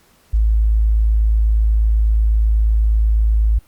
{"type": "tone", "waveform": "sine", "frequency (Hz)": 54.1, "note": "A1", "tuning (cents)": -29, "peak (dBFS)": -11, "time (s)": [0.33, 3.59], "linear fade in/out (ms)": 10, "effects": ["pink hiss -54 dBFS RMS until 3.67 s", "Opus 48 kbps"]}